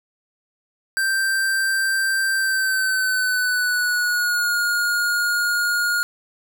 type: tone with pitch glide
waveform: square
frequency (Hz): 1568 to 1429.6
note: G6 to F6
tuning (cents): 0 to +40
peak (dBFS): -19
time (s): 0.97-6.03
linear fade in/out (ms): 0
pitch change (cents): -160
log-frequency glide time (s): 2.34-4.56
effects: none